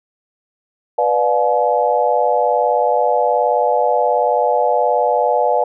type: chord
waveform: sine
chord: B diminished seventh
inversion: none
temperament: just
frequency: 493.9 / 592.7 / 711.2 / 853.4 Hz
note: B4 / D5 / F5 / Ab5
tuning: 0 / +16 / +31 / +47 cents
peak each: -18 dBFS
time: 0.98-5.64 s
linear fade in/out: 5 ms
effects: none